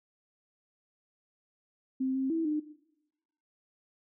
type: tone with pitch steps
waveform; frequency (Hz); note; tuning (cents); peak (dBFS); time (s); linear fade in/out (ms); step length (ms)
sine; 262.2 / 265.5 / 326.6 / 302.8; C4 / C4 / E4 / D#4; +4 / +25 / -16 / -47; -27; 2-2.6; 10; 150
effects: noise-tail reverb RT60 0.9 s tail -18 dB re dry